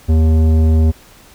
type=tone with tanh clipping; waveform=sine; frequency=79.5 Hz; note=D#2; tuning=38 cents sharp; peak=-10 dBFS; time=0.08-0.92 s; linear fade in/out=20 ms; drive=13 dB; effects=pink hiss -44 dBFS RMS until 1.34 s